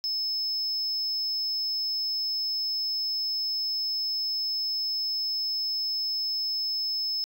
sine tone, 5220 Hz, E8, 18 cents flat, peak -24 dBFS, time 0.04-7.24 s, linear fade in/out 0 ms, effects tanh soft clip ceiling -25 dBFS

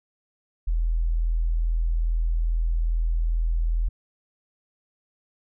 sine tone, 41.2 Hz, E1, in tune, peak -20 dBFS, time 0.67-3.89 s, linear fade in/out 10 ms, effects none

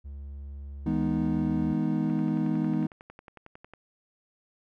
triangle tone with pitch glide, 70.2 to 77.44 Hz, C#2 to D#2, +22 to -8 cents, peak -35 dBFS, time 0.04-1.74 s, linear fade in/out 20 ms, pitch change +170 cents, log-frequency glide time 0.94-1.43 s
triangle chord, E major seventh, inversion none, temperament equal with one note detuned, 160.58 / 207.7 / 246.9 / 311.1 Hz, E3 / G#3 / B3 / D#4, -45 / 0 / 0 / 0 cents, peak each -28 dBFS, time 0.86-2.87 s, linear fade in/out 5 ms
click train, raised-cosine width 0.5 ms, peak -31 dBFS, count 19, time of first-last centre 2.1-3.736 s, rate 11 Hz
effects none

